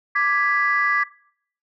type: chord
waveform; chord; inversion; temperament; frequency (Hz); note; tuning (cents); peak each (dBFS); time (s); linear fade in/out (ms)
sine; G# diminished; second; equal; 1174.7 / 1661.2 / 1975.5; D6 / G#6 / B6; 0 / 0 / 0; -21; 0.15-1.04; 10
effects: noise-tail reverb RT60 0.6 s tail -20 dB re dry + tanh soft clip ceiling -9 dBFS